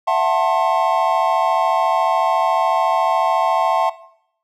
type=chord; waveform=triangle; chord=F# half-diminished seventh; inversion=third; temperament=just; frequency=666 / 740 / 888 / 1065.6 Hz; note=E5 / F#5 / A5 / C6; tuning=+18 / 0 / +16 / +31 cents; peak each=-18 dBFS; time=0.07-3.9 s; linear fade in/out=10 ms; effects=noise-tail reverb RT60 0.7 s tail -17 dB re dry